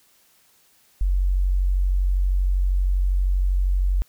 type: tone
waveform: sine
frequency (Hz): 46.32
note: F#1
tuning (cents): +3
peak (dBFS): -17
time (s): 1.01-4.02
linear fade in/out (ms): 0
effects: white hiss -59 dBFS RMS until 4.08 s